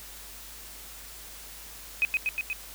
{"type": "tone with echo", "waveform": "sine", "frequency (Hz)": 2518, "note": "D#7", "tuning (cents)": 20, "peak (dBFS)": -20, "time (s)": [2.02, 2.05], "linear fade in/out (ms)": 0, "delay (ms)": 120, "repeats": 4, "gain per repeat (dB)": -2, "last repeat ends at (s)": 2.53, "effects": ["added 50 Hz sine -51 dBFS peak until 2.74 s", "white hiss -45 dBFS RMS until 2.74 s"]}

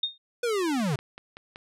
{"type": "tone with exponential decay", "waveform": "sine", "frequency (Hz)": 3682, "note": "A#7", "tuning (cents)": -22, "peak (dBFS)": -21, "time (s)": [0.03, 0.18], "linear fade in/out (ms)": 5, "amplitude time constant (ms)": 31}
{"type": "linear sweep", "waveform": "square", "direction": "down", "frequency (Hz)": [496.1, 122.9], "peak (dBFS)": -25, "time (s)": [0.43, 0.96], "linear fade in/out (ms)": 5}
{"type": "click train", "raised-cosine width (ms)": 0.3, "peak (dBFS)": -26, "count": 5, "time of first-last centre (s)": [0.8, 1.559], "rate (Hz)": 5.27}
{"effects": ["low-pass 11000 Hz 12 dB/octave"]}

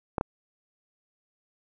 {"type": "clicks", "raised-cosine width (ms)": 1, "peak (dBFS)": -12, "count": 2, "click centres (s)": [0.182, 0.211], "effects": []}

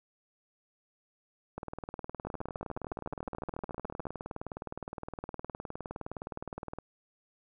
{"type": "two click trains", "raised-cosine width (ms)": 1, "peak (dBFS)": [-24, -23], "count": [102, 26], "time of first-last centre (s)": [[1.58, 6.786], [2.27, 4.069]], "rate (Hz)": [19.4, 13.9], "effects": []}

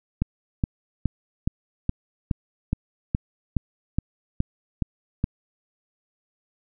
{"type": "click train", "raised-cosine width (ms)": 5, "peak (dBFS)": -9, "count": 13, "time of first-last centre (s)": [0.22, 5.241], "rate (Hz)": 2.39, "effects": []}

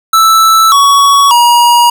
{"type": "tone with pitch steps", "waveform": "square", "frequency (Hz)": [1318.5, 1121.6, 954.1], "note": ["E6", "C#6", "A#5"], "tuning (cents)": [0, 20, 40], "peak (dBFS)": -4, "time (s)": [0.13, 1.9], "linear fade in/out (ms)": 5, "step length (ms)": 590, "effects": []}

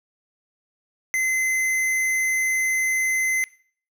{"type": "tone with hard clipping", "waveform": "sine", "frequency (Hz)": 2054, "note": "C7", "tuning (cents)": -33, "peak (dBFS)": -21, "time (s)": [1.14, 3.44], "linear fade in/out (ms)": 0, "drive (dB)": 16, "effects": ["noise-tail reverb RT60 0.5 s tail -21 dB re dry"]}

